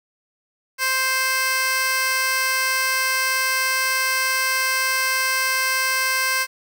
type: tone with high-pass filter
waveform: 15% pulse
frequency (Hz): 523.3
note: C5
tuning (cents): 0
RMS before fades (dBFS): -21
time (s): 0.78-6.47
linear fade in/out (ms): 50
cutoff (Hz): 1500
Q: 0.7
effects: 8-bit